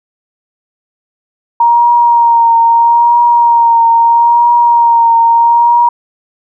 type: tone with vibrato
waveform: sine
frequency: 937 Hz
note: A#5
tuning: 9 cents sharp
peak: -4 dBFS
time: 1.6-5.89 s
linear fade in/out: 5 ms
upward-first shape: triangle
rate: 0.77 Hz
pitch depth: 30 cents each way
effects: none